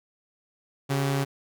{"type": "tone pair together", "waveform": "sawtooth", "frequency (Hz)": [138.8, 385], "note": ["C#3", "G4"], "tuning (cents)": [3, -31], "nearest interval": "octave + tritone", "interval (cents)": 1766, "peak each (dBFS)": [-20, -30], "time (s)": [0.89, 1.25], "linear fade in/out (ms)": 20, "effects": []}